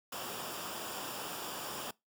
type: noise with comb filter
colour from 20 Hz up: pink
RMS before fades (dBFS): -41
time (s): 0.12-1.91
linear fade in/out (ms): 5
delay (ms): 0.48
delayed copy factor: -0.6
effects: noise-tail reverb RT60 0.2 s tail -23 dB re dry + high-pass 150 Hz 12 dB/octave